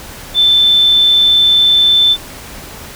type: tone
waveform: sine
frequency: 3534 Hz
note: A7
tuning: 7 cents sharp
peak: -6 dBFS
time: 0.34-2.17 s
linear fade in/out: 50 ms
effects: pink hiss -31 dBFS RMS until 2.95 s